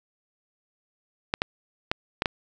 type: clicks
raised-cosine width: 0.3 ms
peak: -7 dBFS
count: 5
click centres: 1.339 / 1.419 / 1.915 / 2.221 / 2.258 s
effects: none